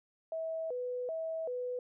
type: tone with vibrato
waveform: sine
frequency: 567 Hz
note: C#5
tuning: 39 cents sharp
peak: -34 dBFS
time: 0.32-1.79 s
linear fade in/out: 2 ms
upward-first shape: square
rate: 1.3 Hz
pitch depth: 230 cents each way
effects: none